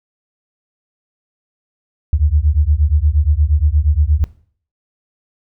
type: beating tone pair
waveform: sine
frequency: 70.9 / 79.4 Hz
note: C#2 / D#2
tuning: +40 / +36 cents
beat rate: 8.5 Hz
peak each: -14 dBFS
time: 2.13-4.24 s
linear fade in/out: 0 ms
effects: noise-tail reverb RT60 0.5 s tail -17 dB re dry

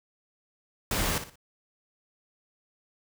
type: noise with echo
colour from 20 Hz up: pink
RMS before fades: -28 dBFS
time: 0.91-1.18 s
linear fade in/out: 2 ms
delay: 59 ms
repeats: 3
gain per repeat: -10 dB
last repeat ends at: 1.357 s
effects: none

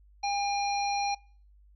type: harmonic tone with a mistuned harmonic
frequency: 806 Hz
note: G5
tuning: 48 cents sharp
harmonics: 1 / 3 / 5 / 7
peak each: -28 / -36 / -37 / -40 dBFS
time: 0.23-1.15 s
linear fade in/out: 10 ms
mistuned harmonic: 5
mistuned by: +54 cents
effects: noise-tail reverb RT60 0.5 s tail -25 dB re dry + added 50 Hz sine -55 dBFS peak until 1.75 s

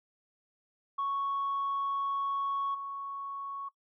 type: tone with level steps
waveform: sine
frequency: 1108.7 Hz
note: C#6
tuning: in tune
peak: -28 / -36 dBFS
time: 0.98-3.69 s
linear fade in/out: 10 ms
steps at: 2.74 s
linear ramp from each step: 10 ms
effects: noise-tail reverb RT60 0.1 s tail -20 dB re dry + tanh soft clip ceiling -26 dBFS

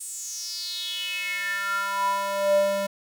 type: tone with high-pass filter sweep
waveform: square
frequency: 198 Hz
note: G3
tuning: 18 cents sharp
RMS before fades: -27 dBFS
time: 0-2.87 s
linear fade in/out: 10 ms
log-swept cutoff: 8700 to 420 Hz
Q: 6.3
effects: none

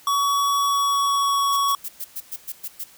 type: tone with pitch glide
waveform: square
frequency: 1128 to 1118.9 Hz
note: C#6 to C#6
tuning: +30 to +16 cents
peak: -19 dBFS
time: 0.07-1.75 s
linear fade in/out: 2 ms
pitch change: -14 cents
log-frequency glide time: 0.59-1.43 s
type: noise bursts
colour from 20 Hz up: violet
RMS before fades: -30 dBFS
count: 9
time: 1.52-2.841 s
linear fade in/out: 10 ms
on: 49 ms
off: 110 ms
effects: white hiss -50 dBFS RMS until 2.97 s

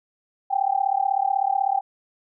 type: tone with amplitude modulation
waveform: sine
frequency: 784 Hz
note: G5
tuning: in tune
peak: -15 dBFS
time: 0.5-1.81 s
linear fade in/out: 20 ms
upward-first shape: sine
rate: 36.1 Hz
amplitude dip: 95%
effects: none

